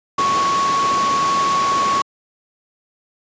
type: tone in noise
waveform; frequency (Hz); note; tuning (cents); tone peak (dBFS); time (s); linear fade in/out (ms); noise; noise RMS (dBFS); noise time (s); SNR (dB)
sine; 1108.7; C#6; 0; -15; 0.18-2.02; 5; pink; -23; 0.18-2.02; +5
effects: high-pass 200 Hz 12 dB/octave + resampled to 16000 Hz